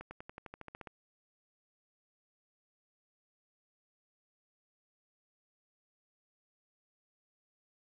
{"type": "accelerating click train", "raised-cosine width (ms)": 0.5, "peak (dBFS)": -30, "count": 12, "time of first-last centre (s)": [0.01, 0.872], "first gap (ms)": 100, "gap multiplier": 0.95, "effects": []}